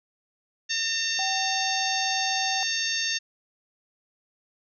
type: harmonic tone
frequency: 908 Hz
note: A#5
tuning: 46 cents flat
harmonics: 2 / 3 / 4 / 5 / 6 / 7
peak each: -32 / -32 / -32 / -32 / -32 / -32 dBFS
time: 0.69-3.19 s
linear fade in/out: 20 ms
type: tone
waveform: sine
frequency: 770 Hz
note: G5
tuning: 31 cents flat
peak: -29 dBFS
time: 1.19-2.63 s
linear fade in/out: 0 ms
effects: none